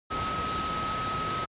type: tone in noise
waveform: sine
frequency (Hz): 1278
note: D#6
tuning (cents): +46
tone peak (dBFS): -30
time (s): 0.1-1.46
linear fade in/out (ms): 20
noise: pink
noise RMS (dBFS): -33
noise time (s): 0.1-1.46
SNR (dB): 0
effects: high-pass 60 Hz 12 dB/octave + resampled to 8000 Hz